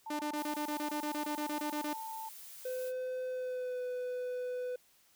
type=tone; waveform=sine; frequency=888 Hz; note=A5; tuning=16 cents sharp; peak=-40 dBFS; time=0.06-2.29 s; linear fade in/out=5 ms
type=tone bursts; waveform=sawtooth; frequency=299.1 Hz; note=D4; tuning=32 cents sharp; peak=-31 dBFS; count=16; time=0.1-1.933 s; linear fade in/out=5 ms; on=93 ms; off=23 ms
type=noise; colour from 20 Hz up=blue; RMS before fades=-50 dBFS; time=0.34-2.93 s; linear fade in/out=50 ms
type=tone with pitch glide; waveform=triangle; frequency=510 to 498.6 Hz; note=C5 to B4; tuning=-44 to +16 cents; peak=-33 dBFS; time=2.65-4.76 s; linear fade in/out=5 ms; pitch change=-40 cents; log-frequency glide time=3.29-3.83 s
effects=white hiss -67 dBFS RMS until 5.15 s